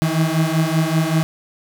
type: beating tone pair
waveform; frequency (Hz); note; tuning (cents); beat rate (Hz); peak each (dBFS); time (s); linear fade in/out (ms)
35% pulse; 157.6 / 162.8; D#3 / E3; +23 / -21; 5.2; -17; 0.02-1.23; 0
effects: none